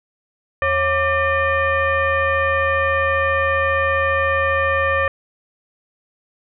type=tone with frequency modulation; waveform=sine; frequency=1174.7 Hz; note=D6; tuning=in tune; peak=-15 dBFS; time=0.62-5.08 s; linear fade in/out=2 ms; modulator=629 Hz; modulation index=1.5; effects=none